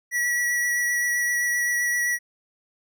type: tone with vibrato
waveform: square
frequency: 1935 Hz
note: B6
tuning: 36 cents flat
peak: -22 dBFS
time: 0.11-2.19 s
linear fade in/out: 50 ms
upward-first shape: sine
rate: 7.7 Hz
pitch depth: 12 cents each way
effects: none